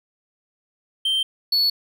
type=tone pair in turn; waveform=triangle; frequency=3136 / 4417 Hz; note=G7 / C#8; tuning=0 / -7 cents; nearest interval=tritone; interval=593 cents; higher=second; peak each=-17 / -15 dBFS; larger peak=second; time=1.05-1.23 / 1.52-1.7 s; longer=neither; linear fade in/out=5 ms; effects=none